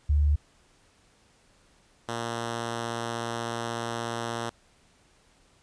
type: tone pair in turn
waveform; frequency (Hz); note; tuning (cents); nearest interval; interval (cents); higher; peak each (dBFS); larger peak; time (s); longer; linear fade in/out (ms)
sine / 5% pulse; 73.42 / 116.55; D2 / A#2; 0 / 0; minor sixth; 800; second; -19; neither; 0.09-0.36 / 2.08-4.5; second; 10
effects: pink hiss -62 dBFS RMS until 5.62 s + resampled to 22050 Hz